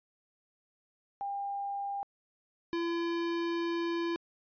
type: tone pair in turn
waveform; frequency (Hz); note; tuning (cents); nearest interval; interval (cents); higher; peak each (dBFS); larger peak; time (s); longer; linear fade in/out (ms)
sine / square; 800 / 338.7; G5 / E4; +35 / +47; octave + minor third; 1488; first; -33 / -31; second; 1.21-2.03 / 2.73-4.16; second; 0
effects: resampled to 11025 Hz